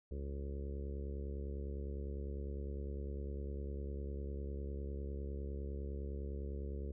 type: harmonic tone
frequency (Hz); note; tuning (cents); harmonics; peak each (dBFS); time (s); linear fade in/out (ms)
69.9; C#2; +15; 1 / 2 / 3 / 4 / 5 / 6 / 7 / 8; -40 / -52 / -51 / -57 / -52 / -51 / -55 / -60; 0.11-6.92; 5
effects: none